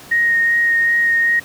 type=tone with vibrato; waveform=sine; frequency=1864.7 Hz; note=A#6; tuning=in tune; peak=-12 dBFS; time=0.11-1.4 s; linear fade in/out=10 ms; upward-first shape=sine; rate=2.6 Hz; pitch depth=11 cents each way; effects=pink hiss -39 dBFS RMS until 1.44 s + high-pass 100 Hz 12 dB/octave